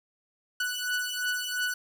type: beating tone pair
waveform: sawtooth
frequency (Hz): 1480 / 1482.9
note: F#6 / F#6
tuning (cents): 0 / +3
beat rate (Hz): 2.9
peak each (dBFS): -28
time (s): 0.6-1.74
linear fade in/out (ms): 5
effects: none